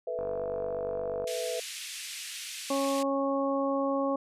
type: chord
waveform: sine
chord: A suspended second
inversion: none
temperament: equal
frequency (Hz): 440 / 493.9 / 659.3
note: A4 / B4 / E5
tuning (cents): 0 / 0 / 0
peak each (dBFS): -39 / -33 / -35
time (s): 0.07-1.6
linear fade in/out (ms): 5
type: click train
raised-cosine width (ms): 1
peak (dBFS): -27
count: 52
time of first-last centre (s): 0.19-1.242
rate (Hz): 48.5
type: band-pass noise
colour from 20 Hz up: pink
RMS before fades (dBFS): -40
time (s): 1.27-3.03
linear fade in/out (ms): 5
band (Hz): 2200 to 11000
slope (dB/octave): 24
type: harmonic tone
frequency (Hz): 275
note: C#4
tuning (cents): -14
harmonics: 1 / 2 / 3 / 4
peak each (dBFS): -30 / -29 / -37 / -34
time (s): 2.7-4.16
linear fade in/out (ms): 5
effects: resampled to 32000 Hz